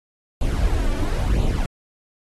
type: noise with flanger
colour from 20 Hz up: brown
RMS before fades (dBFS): -20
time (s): 0.41-1.66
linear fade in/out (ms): 2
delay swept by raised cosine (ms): 0.27 to 3.47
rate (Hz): 0.98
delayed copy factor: +0.65
effects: AAC 32 kbps